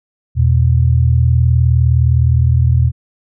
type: tone pair together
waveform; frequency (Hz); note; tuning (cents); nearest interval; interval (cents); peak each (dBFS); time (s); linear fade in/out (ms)
sine; 82.17 / 121.7; E2 / B2; -5 / -25; perfect fifth; 680; -11; 0.35-2.92; 50
effects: none